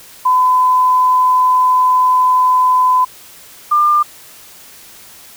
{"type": "tone pair in turn", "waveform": "sine", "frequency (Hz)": [1011, 1198.1], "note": ["B5", "D6"], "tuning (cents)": [40, 34], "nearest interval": "minor third", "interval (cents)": 294, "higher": "second", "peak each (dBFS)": -8, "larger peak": "neither", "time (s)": [[0.25, 3.05], [3.71, 4.03]], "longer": "first", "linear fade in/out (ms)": 10, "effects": ["white hiss -39 dBFS RMS until 5.36 s"]}